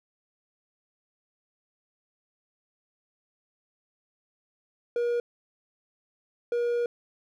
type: tone bursts at uneven times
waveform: triangle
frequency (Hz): 477.2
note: A#4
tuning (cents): +41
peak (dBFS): -22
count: 2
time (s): 4.96-5.2 / 6.52-6.86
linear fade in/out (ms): 2
effects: none